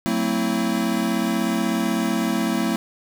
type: chord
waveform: square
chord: F# half-diminished seventh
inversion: none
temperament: equal with one note detuned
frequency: 185 / 225.5 / 261.6 / 329.6 Hz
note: F#3 / A3 / C4 / E4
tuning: 0 / +43 / 0 / 0 cents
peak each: -28 / -24 / -28 / -27 dBFS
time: 0.06-2.76 s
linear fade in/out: 0 ms
effects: 9-bit